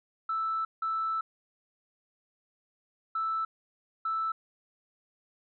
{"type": "tone bursts at uneven times", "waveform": "sine", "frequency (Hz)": 1318.5, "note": "E6", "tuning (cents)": 0, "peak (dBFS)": -27, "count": 4, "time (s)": [[0.29, 0.65], [0.82, 1.21], [3.15, 3.45], [4.05, 4.32]], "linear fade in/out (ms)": 5, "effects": ["tanh soft clip ceiling -23 dBFS"]}